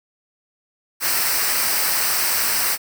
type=noise with comb filter; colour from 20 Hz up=white; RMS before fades=-20 dBFS; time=1-2.78 s; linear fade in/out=50 ms; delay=0.29 ms; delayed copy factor=-0.6; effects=none